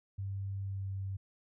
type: tone with pitch glide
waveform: sine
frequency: 98 to 96.87 Hz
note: G2 to G2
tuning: 0 to -20 cents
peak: -35 dBFS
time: 0.18-1.17 s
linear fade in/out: 10 ms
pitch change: -20 cents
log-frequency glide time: 0.61-0.89 s
effects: none